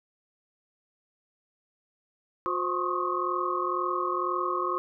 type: tone cluster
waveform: sine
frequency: 359.1 / 520 / 1065 / 1107 / 1251 Hz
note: F4 / C5 / C6 / C#6 / D#6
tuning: +48 / -11 / +30 / -3 / +9 cents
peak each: -32 / -37 / -32 / -31 / -32 dBFS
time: 2.46-4.78 s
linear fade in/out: 0 ms
effects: none